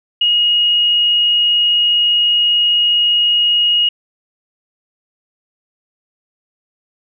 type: tone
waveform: sine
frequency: 2879 Hz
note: F#7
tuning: 48 cents flat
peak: -10 dBFS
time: 0.21-3.89 s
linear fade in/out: 5 ms
effects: none